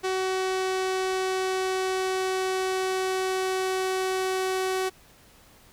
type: tone with low-pass filter sweep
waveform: sawtooth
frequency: 376.2 Hz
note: F#4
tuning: 29 cents sharp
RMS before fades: -27 dBFS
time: 0.03-4.9 s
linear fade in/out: 20 ms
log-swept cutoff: 7800 to 12000 Hz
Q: 0.78
effects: pink hiss -55 dBFS RMS until 5.72 s